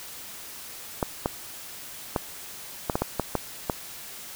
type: clicks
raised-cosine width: 1 ms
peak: -9 dBFS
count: 9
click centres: 1.028 / 1.259 / 2.162 / 2.898 / 2.955 / 3.02 / 3.197 / 3.353 / 3.698 s
effects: white hiss -41 dBFS RMS until 4.35 s